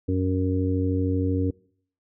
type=harmonic tone; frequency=93 Hz; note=F#2; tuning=9 cents sharp; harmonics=1 / 2 / 3 / 4 / 5; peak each=-24 / -35 / -25 / -35 / -30 dBFS; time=0.08-1.51 s; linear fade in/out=10 ms; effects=noise-tail reverb RT60 0.6 s tail -25 dB re dry